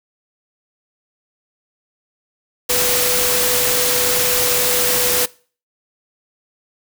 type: tone in noise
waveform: sine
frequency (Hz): 493.9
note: B4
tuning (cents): 0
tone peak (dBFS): -22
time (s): 2.69-5.26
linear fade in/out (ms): 10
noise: white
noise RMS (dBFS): -17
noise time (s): 2.69-5.26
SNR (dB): -8
effects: noise-tail reverb RT60 0.4 s tail -22 dB re dry